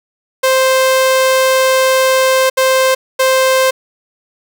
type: tone bursts at uneven times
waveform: sawtooth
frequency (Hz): 523.3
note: C5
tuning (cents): 0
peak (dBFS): -5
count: 3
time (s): 0.43-2.5 / 2.57-2.95 / 3.19-3.71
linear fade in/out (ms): 10
effects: none